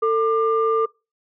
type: tone pair together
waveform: sine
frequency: 447.6 / 1194.9 Hz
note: A4 / D6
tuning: +30 / +30 cents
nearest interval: octave + perfect fourth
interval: 1700 cents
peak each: -17 / -20 dBFS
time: 0.02-0.86 s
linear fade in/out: 10 ms
effects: noise-tail reverb RT60 0.3 s tail -26 dB re dry + tanh soft clip ceiling -9 dBFS